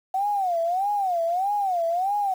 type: tone with vibrato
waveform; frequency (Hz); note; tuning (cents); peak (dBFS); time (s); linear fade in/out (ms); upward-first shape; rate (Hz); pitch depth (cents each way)
sine; 742; F#5; +5; -21; 0.14-2.34; 5; sine; 1.6; 190
effects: 8-bit